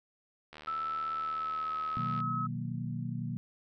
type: click train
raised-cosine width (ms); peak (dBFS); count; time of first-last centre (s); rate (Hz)
0.3; -31; 129; 0.53-2.203; 76.5
type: tone with pitch glide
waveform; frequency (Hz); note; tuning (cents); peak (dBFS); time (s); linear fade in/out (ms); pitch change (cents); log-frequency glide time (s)
sine; 1318.5 to 1283.9; E6 to E6; 0 to -46; -32; 0.67-2.47; 10; -46; 1.13-1.73
type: chord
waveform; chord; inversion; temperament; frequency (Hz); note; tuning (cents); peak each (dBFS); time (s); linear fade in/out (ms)
sine; B major seventh; none; equal; 123.47 / 155.56 / 185 / 233.1; B2 / D#3 / F#3 / A#3; 0 / 0 / 0 / 0; -37 / -39 / -41 / -40; 1.97-3.37; 0
effects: none